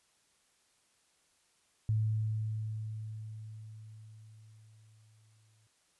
sine tone with exponential decay, 108.9 Hz, A2, 17 cents flat, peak -26 dBFS, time 1.89-5.67 s, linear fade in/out 0 ms, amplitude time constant 820 ms, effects white hiss -71 dBFS RMS until 5.99 s + resampled to 24000 Hz

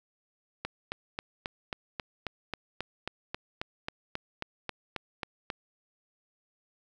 click train, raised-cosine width 0.3 ms, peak -17 dBFS, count 19, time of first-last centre 0.65-5.502 s, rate 3.71 Hz, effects 9-bit

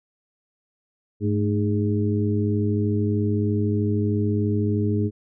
harmonic tone with a mistuned harmonic, 103.1 Hz, G#2, 12 cents flat, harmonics 1 / 2 / 3 / 4, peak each -22 / -25 / -27 / -28 dBFS, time 1.2-5.11 s, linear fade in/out 50 ms, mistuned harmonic 2, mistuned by +78 cents, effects none

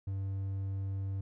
triangle tone, 97.2 Hz, G2, 14 cents flat, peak -31 dBFS, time 0.07-1.21 s, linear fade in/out 5 ms, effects none

